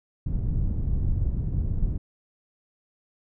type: low-pass noise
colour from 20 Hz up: pink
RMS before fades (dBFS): -25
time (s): 0.26-1.98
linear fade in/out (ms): 5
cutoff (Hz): 120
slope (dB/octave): 12
effects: none